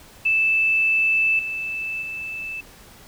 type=tone with level steps; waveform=sine; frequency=2635 Hz; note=E7; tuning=1 cent flat; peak=-16 / -25 / -28 dBFS; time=0.25-2.61 s; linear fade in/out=10 ms; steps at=1.39 / 2.02 s; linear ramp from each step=2 ms; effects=pink hiss -47 dBFS RMS until 3.07 s